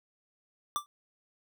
square tone with exponential decay, 1174.7 Hz, D6, in tune, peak -25 dBFS, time 0.76-0.86 s, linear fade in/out 0 ms, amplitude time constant 21 ms, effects none

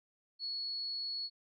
sine tone, 4374 Hz, C#8, 24 cents flat, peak -36 dBFS, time 0.39-1.3 s, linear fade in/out 50 ms, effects none

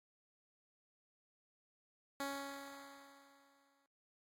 10% pulse tone with exponential decay, 278 Hz, C#4, 5 cents sharp, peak -30 dBFS, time 2.2-3.86 s, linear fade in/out 1 ms, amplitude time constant 360 ms, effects AAC 48 kbps

